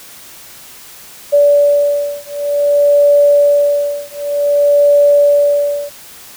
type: beating tone pair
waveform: sine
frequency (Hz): 577 / 577.54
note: D5 / D5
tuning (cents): -31 / -29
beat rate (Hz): 0.54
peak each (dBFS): -11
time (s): 1.32-5.9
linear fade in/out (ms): 20
effects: white hiss -36 dBFS RMS until 6.36 s